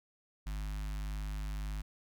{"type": "tone with notch filter", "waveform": "square", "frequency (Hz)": 50.9, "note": "G#1", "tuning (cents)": -34, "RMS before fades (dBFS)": -38, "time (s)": [0.46, 1.82], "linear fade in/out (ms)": 10, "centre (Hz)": 450, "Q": 0.54, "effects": []}